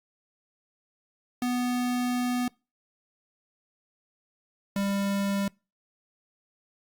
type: tone pair in turn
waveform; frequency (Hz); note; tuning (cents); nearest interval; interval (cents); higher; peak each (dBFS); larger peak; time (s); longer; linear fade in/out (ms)
square; 246.9 / 198.76; B3 / G3; 0 / +24; major third; 376; first; -26; neither; 1.42-2.48 / 4.76-5.48; first; 2
effects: noise-tail reverb RT60 0.3 s tail -26 dB re dry + Opus 48 kbps